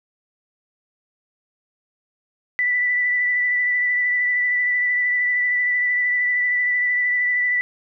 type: tone with vibrato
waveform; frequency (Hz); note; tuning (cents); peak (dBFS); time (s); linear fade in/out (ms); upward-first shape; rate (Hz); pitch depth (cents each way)
sine; 1975.5; B6; 0; -17; 2.59-7.61; 0; sine; 13; 16
effects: none